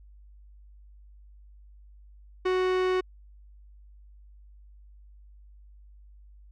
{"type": "tone", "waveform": "45% pulse", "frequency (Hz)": 370, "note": "F#4", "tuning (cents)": 0, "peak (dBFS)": -23, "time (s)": [2.45, 3.01], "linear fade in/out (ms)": 10, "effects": ["added 50 Hz sine -49 dBFS peak until 6.51 s", "low-pass 3000 Hz 12 dB/octave"]}